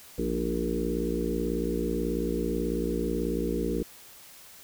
harmonic tone with a mistuned harmonic, 58.27 Hz, A#1, in tune, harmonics 1 / 3 / 4 / 5 / 6 / 7 / 8, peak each -34 / -34 / -34 / -34 / -34 / -34 / -34 dBFS, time 0.18-3.83 s, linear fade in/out 5 ms, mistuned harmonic 5, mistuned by +44 cents, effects white hiss -50 dBFS RMS until 4.63 s

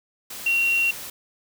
sine tone in noise, 2744 Hz, F7, 31 cents flat, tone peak -18 dBFS, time 0.46-0.91 s, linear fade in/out 5 ms, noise white, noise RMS -36 dBFS, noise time 0.3-1.1 s, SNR +15 dB, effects none

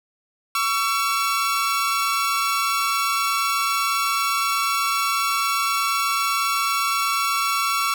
sawtooth tone pair together, 1126 / 1345.6 Hz, C#6 / E6, +27 / +35 cents, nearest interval minor third, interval 308 cents, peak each -19 dBFS, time 0.55-7.94 s, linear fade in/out 2 ms, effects none

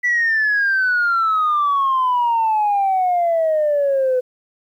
sine exponential sweep, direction down, 1978 to 500 Hz, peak -13 dBFS, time 0.03-4.21 s, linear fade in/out 20 ms, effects tanh soft clip ceiling -11 dBFS + 9-bit

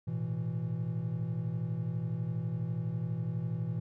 triangle chord, A suspended second, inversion none, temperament equal with one note detuned, 110 / 122.12 / 164.81 Hz, A2 / B2 / E3, 0 / -19 / 0 cents, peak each -36 / -33 / -33 dBFS, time 0.07-3.8 s, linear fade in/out 10 ms, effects tanh soft clip ceiling -20 dBFS

